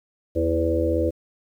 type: harmonic tone with a mistuned harmonic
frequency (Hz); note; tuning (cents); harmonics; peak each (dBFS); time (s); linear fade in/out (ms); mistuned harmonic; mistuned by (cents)
82.41; E2; 0; 1 / 3 / 4 / 5 / 6 / 7; -25 / -34 / -24 / -32 / -24 / -28; 0.35-1.11; 20; 6; +23
effects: 9-bit